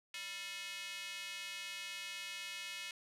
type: tone with high-pass filter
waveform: square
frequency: 196 Hz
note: G3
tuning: in tune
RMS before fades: -45 dBFS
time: 0.14-2.91 s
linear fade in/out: 2 ms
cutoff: 2500 Hz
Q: 2.1
effects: low-pass 12000 Hz 12 dB/octave